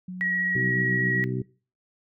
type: tone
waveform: sine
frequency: 182.7 Hz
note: F#3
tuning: 22 cents flat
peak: -32 dBFS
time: 0.08-1.21 s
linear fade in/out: 5 ms
type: tone with vibrato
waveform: sine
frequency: 1911 Hz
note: A#6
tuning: 43 cents sharp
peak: -23 dBFS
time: 0.21-1.24 s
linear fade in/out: 0 ms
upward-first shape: sine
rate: 15 Hz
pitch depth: 14 cents each way
type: harmonic tone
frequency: 63.4 Hz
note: B1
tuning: 46 cents sharp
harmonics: 2 / 3 / 4 / 5 / 6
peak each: -28 / -33 / -36 / -36 / -33 dBFS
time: 0.55-1.42 s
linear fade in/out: 5 ms
effects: noise-tail reverb RT60 0.4 s tail -22 dB re dry